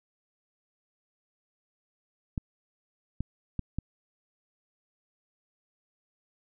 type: clicks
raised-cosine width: 5 ms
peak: -18 dBFS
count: 4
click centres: 2.378 / 3.206 / 3.593 / 3.786 s
effects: none